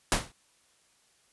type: noise with exponential decay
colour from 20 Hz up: pink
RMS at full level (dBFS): -20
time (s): 0.12-0.32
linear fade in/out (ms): 1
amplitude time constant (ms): 43
effects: white hiss -66 dBFS RMS until 1.32 s + resampled to 24000 Hz